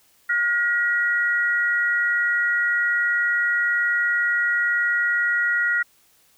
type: tone pair together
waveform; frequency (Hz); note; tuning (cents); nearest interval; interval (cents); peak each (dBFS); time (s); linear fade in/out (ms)
sine; 1430.1 / 1909; F6 / A#6; +41 / +41; perfect fourth; 500; -21; 0.29-5.83; 10
effects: white hiss -59 dBFS RMS until 6.37 s